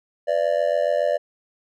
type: tone with amplitude modulation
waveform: triangle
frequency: 587.3 Hz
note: D5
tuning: in tune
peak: -12 dBFS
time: 0.27-1.18 s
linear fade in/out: 20 ms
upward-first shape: sine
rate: 87.2 Hz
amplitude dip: 100%
effects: none